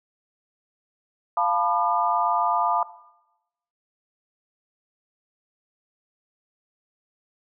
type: chord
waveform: sine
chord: B half-diminished seventh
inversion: second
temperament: equal with one note detuned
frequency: 698.5 / 880 / 987.8 / 1205.6 Hz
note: F5 / A5 / B5 / D6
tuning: 0 / 0 / 0 / +45 cents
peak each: -25 dBFS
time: 1.37-2.83 s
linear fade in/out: 2 ms
effects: noise-tail reverb RT60 0.9 s tail -17 dB re dry